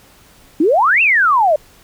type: exponential two-way sweep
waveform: sine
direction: up then down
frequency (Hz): 284.7 to 2773 to 576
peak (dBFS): -9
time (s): 0.6-1.56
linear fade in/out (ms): 5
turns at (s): 1.02
effects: pink hiss -47 dBFS RMS until 1.83 s